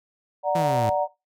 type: chord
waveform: sine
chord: D augmented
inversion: none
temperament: equal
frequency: 587.3 / 740 / 932.3 Hz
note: D5 / F#5 / A#5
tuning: 0 / 0 / 0 cents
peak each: -23 / -24 / -27 dBFS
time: 0.43-1.08 s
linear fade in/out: 50 ms
type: exponential sweep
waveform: sawtooth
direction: down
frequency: 173.7 to 103.83 Hz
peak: -21 dBFS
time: 0.55-0.9 s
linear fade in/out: 5 ms
effects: noise-tail reverb RT60 0.2 s tail -17 dB re dry